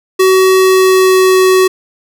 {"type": "tone with pitch glide", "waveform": "square", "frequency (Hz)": [376.8, 374.2], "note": ["F#4", "F#4"], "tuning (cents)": [32, 20], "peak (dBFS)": -6, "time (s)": [0.19, 1.68], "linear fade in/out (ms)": 10, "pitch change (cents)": -12, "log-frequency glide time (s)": [0.57, 1.41], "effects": []}